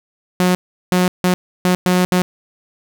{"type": "tone bursts at uneven times", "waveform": "sawtooth", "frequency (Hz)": 181.3, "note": "F#3", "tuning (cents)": -35, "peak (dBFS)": -8, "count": 6, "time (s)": [[0.4, 0.55], [0.92, 1.08], [1.24, 1.34], [1.65, 1.75], [1.86, 2.05], [2.12, 2.22]], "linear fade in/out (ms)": 0, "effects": []}